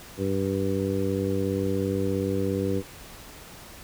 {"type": "harmonic tone", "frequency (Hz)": 97.1, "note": "G2", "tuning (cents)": -16, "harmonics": [1, 2, 3, 4, 5], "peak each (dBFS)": [-30, -30, -30, -30, -30], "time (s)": [0.17, 2.83], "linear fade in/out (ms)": 50, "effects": ["pink hiss -45 dBFS RMS until 3.83 s"]}